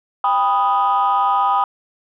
sine chord, G augmented, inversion none, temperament equal with one note detuned, 795.9 / 987.8 / 1244.5 Hz, G5 / B5 / D#6, +26 / 0 / 0 cents, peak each -17 dBFS, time 0.24-1.64 s, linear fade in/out 2 ms, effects tanh soft clip ceiling -8 dBFS

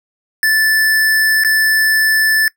square tone with dropouts, 1753 Hz, A6, 7 cents flat, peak -11 dBFS, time 0.43-2.48 s, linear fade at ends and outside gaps 1 ms, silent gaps 1.437-1.447 s, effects noise-tail reverb RT60 0.1 s tail -21 dB re dry

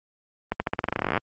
accelerating click train, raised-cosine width 0.5 ms, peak -8 dBFS, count 21, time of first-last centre 0.52-1.177 s, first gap 80 ms, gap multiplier 0.89, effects high-pass 80 Hz 12 dB/octave + Opus 24 kbps

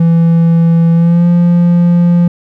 triangle tone with pitch glide, 166.8 to 173.48 Hz, E3 to F3, +21 to -11 cents, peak -3 dBFS, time 0-2.28 s, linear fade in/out 5 ms, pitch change +68 cents, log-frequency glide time 0.93-1.27 s, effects none

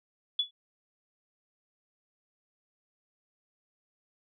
sine tone with exponential decay, 3419 Hz, G#7, 50 cents sharp, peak -21 dBFS, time 0.39-0.51 s, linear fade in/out 5 ms, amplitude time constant 24 ms, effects none

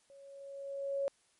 sine tone with level ramp, 554.4 Hz, C#5, in tune, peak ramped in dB -54 to -29 dBFS, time 0.1-1.08 s, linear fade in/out 0 ms, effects white hiss -71 dBFS RMS until 1.39 s + MP3 48 kbps

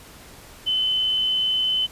sine tone, 3039 Hz, F#7, 46 cents sharp, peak -19 dBFS, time 0.66-1.87 s, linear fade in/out 20 ms, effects pink hiss -45 dBFS RMS until 1.91 s + resampled to 32000 Hz

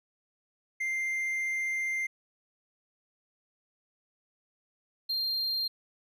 triangle tone pair in turn, 2095 / 4190 Hz, C7 / C8, +2 / +2 cents, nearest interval octave, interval 1200 cents, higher second, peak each -27 dBFS, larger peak neither, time 0.8-2.07 / 5.09-5.68 s, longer first, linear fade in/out 10 ms, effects none

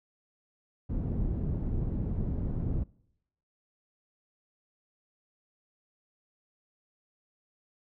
pink low-pass noise, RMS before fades -31 dBFS, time 0.89-2.84 s, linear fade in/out 10 ms, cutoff 230 Hz, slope 12 dB/octave, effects noise-tail reverb RT60 0.8 s tail -24 dB re dry

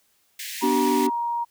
pink high-pass noise, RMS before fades -34 dBFS, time 0.39-1.07 s, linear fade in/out 5 ms, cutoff 1700 Hz, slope 96 dB/octave
sine tone with pitch glide, 951 to 942.8 Hz, A#5 to A#5, +34 to +19 cents, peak -23 dBFS, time 0.61-1.45 s, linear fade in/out 20 ms, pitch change -15 cents, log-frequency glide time 0.9-1.16 s
triangle chord, G major, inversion first, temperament equal with one note detuned, 246.9 / 293.7 / 383.7 Hz, B3 / D4 / G4, 0 / 0 / -37 cents, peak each -22 dBFS, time 0.62-1.1 s, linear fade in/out 20 ms
effects white hiss -65 dBFS RMS until 1.5 s

